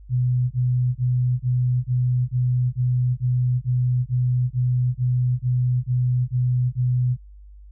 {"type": "tone bursts", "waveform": "sine", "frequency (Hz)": 124.9, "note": "B2", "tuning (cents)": 20, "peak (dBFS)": -17, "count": 16, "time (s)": [0.09, 7.17], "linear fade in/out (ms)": 50, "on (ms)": 420, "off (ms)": 24, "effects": ["added 50 Hz sine -41 dBFS peak until 7.71 s"]}